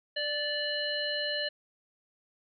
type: harmonic tone with a mistuned harmonic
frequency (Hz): 590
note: D5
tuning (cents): +8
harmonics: 1 / 3 / 5 / 7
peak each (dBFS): -35 / -35 / -35 / -35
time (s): 0.16-1.49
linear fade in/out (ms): 10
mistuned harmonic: 3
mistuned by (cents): -22
effects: none